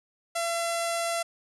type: tone with low-pass filter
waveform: sawtooth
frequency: 677 Hz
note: E5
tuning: 46 cents sharp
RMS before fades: -29 dBFS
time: 0.35-1.23 s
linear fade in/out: 10 ms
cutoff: 9500 Hz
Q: 2.2
effects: none